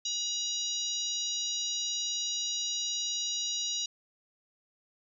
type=harmonic tone; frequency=959 Hz; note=A#5; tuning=49 cents sharp; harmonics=3 / 4 / 5 / 6 / 7; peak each=-40 / -34 / -39 / -36 / -39 dBFS; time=0.05-3.86 s; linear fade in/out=5 ms; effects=11-bit